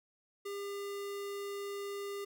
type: tone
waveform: square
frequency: 401.8 Hz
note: G4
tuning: 43 cents sharp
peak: -39 dBFS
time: 0.45-2.25 s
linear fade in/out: 10 ms
effects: none